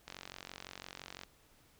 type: click train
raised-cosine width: 0.2 ms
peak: -27 dBFS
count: 54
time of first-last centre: 0.08-1.235 s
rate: 45.9 Hz
effects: pink hiss -66 dBFS RMS until 1.79 s